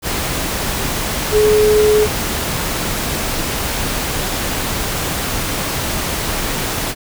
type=tone in noise; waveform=sine; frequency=424.7 Hz; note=G#4; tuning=39 cents sharp; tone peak=-9 dBFS; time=1.31-2.08 s; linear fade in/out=50 ms; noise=pink; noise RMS=-20 dBFS; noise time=0.02-6.95 s; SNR=+8 dB; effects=none